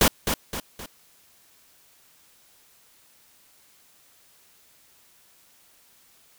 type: noise with echo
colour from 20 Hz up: pink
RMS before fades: -17 dBFS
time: 0.01-0.08 s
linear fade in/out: 2 ms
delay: 260 ms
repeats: 3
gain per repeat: -7 dB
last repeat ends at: 0.86 s
effects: white hiss -58 dBFS RMS until 6.38 s